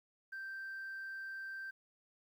sine tone, 1566 Hz, G6, 2 cents flat, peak -40 dBFS, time 0.32-1.71 s, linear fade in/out 10 ms, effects tanh soft clip ceiling -40 dBFS + 12-bit

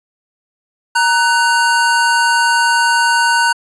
square tone pair together, 935 / 1495 Hz, A#5 / F#6, +5 / +17 cents, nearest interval minor sixth, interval 812 cents, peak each -14 dBFS, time 0.95-3.53 s, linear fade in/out 10 ms, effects resampled to 24000 Hz

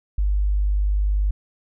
sine tone, 50.1 Hz, G1, 38 cents sharp, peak -17 dBFS, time 0.18-1.31 s, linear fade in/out 5 ms, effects none

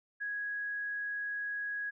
sine tone, 1661.2 Hz, G#6, in tune, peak -34 dBFS, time 0.2-1.91 s, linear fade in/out 20 ms, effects none

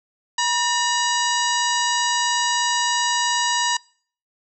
harmonic tone with a mistuned harmonic, 963 Hz, B5, 44 cents flat, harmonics 1 / 2 / 3 / 4 / 5 / 6 / 7 / 8, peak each -22 / -25 / -27 / -28 / -29 / -30 / -30 / -31 dBFS, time 0.38-3.77 s, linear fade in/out 5 ms, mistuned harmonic 2, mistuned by -100 cents, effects noise-tail reverb RT60 0.5 s tail -25 dB re dry

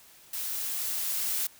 blue noise with level ramp, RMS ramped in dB -34 to -29 dBFS, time 0.33-1.47 s, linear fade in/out 5 ms, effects white hiss -55 dBFS RMS until 1.59 s

